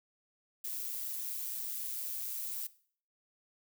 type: noise with amplitude modulation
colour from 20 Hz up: violet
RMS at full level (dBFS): -37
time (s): 0.64-2.67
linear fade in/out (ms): 5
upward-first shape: sine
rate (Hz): 124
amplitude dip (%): 40
effects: noise-tail reverb RT60 0.5 s tail -18 dB re dry